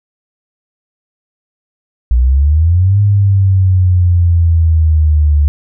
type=exponential two-way sweep; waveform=sine; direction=up then down; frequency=58.1 to 102.9 to 72.6 Hz; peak=-6 dBFS; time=2.11-5.48 s; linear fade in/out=0 ms; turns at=3 s; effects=none